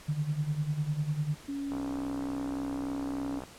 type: tone with tremolo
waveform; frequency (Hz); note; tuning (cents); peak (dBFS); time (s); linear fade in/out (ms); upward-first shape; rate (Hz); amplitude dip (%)
sine; 150; D3; +37; -25; 0.08-1.35; 10; sine; 10; 75
type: tone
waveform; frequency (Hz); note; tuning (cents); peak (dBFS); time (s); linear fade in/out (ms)
sine; 280; C#4; +18; -32; 1.48-3.4; 10
type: click train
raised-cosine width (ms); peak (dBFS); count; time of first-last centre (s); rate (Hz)
1; -26; 110; 1.72-3.437; 63.5
effects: pink hiss -51 dBFS RMS until 3.58 s + low-pass 11000 Hz 12 dB/octave